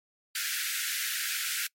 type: high-pass noise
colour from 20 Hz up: pink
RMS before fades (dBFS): -32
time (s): 0.35-1.67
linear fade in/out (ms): 5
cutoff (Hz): 1400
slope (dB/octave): 96
effects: noise-tail reverb RT60 0.1 s tail -24 dB re dry + MP3 64 kbps